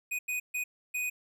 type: tone bursts at uneven times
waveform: square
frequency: 2489 Hz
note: D#7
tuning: in tune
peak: -31 dBFS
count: 4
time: 0.11-0.19 / 0.28-0.4 / 0.54-0.64 / 0.94-1.1 s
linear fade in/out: 10 ms
effects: none